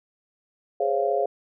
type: chord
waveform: sine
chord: Db major seventh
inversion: second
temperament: just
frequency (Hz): 415.8 / 519.7 / 554.4 / 693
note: Ab4 / C5 / Db5 / F5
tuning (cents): +2 / -12 / 0 / -14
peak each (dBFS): -26 / -29 / -26 / -25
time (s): 0.8-1.26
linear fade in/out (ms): 5
effects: none